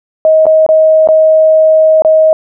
sine tone with dropouts, 631 Hz, D#5, 24 cents sharp, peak -3 dBFS, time 0.25-2.33 s, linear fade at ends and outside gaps 1 ms, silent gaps 0.456-0.466 / 0.664-0.689 / 1.074-1.087 / 2.021-2.048 s, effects none

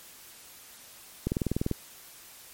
click train, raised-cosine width 3 ms, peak -14 dBFS, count 10, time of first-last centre 1.27-1.713 s, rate 20.3 Hz, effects white hiss -50 dBFS RMS until 2.53 s + MP3 64 kbps

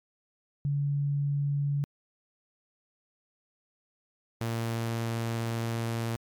sine / sawtooth tone pair in turn, 142.6 / 115.09 Hz, C#3 / A#2, +49 / -22 cents, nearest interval major third, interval 371 cents, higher first, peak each -25 dBFS, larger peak neither, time 0.65-1.84 / 4.41-6.16 s, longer second, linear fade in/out 0 ms, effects MP3 96 kbps

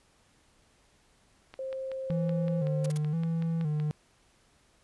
click train, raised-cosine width 0.3 ms, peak -29 dBFS, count 13, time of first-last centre 1.54-3.8 s, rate 5.31 Hz
sine tone, 529 Hz, C5, 19 cents sharp, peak -33 dBFS, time 1.59-2.9 s, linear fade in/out 2 ms
triangle tone with vibrato, 157.9 Hz, D#3, 26 cents sharp, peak -25 dBFS, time 2.1-3.91 s, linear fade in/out 0 ms, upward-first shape square, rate 0.97 Hz, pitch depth 76 cents each way
white noise bursts, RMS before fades -40 dBFS, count 3, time 2.84-2.976 s, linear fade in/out 5 ms, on 20 ms, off 38 ms
effects pink hiss -65 dBFS RMS until 4.83 s + resampled to 24000 Hz

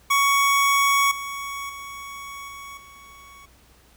25% pulse tone with level steps, 1117 Hz, C#6, 13 cents sharp, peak -13 / -26 / -31 / -33 / -41 dBFS, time 0.1-3.46 s, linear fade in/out 10 ms, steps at 1.11 / 1.69 / 2.48 / 2.77 s, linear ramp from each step 5 ms, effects added 60 Hz sine -56 dBFS peak until 3.96 s + pink hiss -56 dBFS RMS until 3.96 s

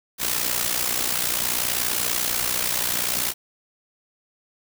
white noise with amplitude modulation, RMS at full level -21 dBFS, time 0.18-3.34 s, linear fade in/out 50 ms, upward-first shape sine, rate 60.6 Hz, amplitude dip 70%, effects none

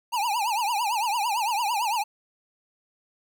square tone with vibrato, 884 Hz, A5, 8 cents sharp, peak -24 dBFS, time 0.12-2.04 s, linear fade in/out 20 ms, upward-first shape triangle, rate 8.9 Hz, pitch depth 220 cents each way, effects none

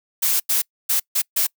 blue noise bursts at uneven times, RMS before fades -19 dBFS, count 5, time 0.22-0.4 / 0.49-0.62 / 0.89-1 / 1.15-1.22 / 1.36-1.47 s, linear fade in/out 10 ms, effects noise-tail reverb RT60 0.1 s tail -26 dB re dry

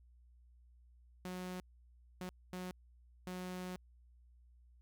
sawtooth tone bursts at uneven times, 182.4 Hz, F#3, 24 cents flat, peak -38 dBFS, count 4, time 1.25-1.6 / 2.21-2.29 / 2.53-2.71 / 3.27-3.76 s, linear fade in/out 0 ms, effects added 60 Hz sine -61 dBFS peak until 4.81 s

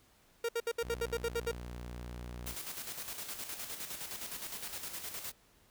45% pulse tone bursts, 466.2 Hz, A#4, in tune, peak -31 dBFS, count 10, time 0.44-1.514 s, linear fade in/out 5 ms, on 48 ms, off 66 ms
sawtooth tone, 60.3 Hz, B1, 41 cents flat, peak -38 dBFS, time 0.81-2.56 s, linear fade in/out 50 ms
white noise with tremolo, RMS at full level -41 dBFS, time 2.46-5.32 s, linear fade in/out 10 ms, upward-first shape square, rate 9.7 Hz, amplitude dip 50%
effects pink hiss -66 dBFS RMS until 5.7 s

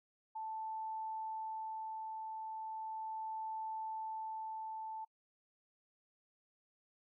sine tone with tremolo, 880 Hz, A5, in tune, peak -39 dBFS, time 0.35-5.05 s, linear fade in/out 10 ms, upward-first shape sine, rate 0.38 Hz, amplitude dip 25%, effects noise-tail reverb RT60 0.1 s tail -25 dB re dry

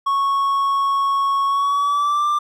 triangle tone with pitch glide, 1105 to 1184.3 Hz, C#6 to D6, -6 to +14 cents, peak -14 dBFS, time 0.06-2.39 s, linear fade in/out 10 ms, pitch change +120 cents, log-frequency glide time 1.47-2.28 s, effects none

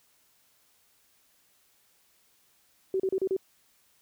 sine tone bursts, 381.1 Hz, G4, 49 cents flat, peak -24 dBFS, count 5, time 2.94-3.366 s, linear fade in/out 2 ms, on 58 ms, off 34 ms, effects white hiss -66 dBFS RMS until 4.01 s

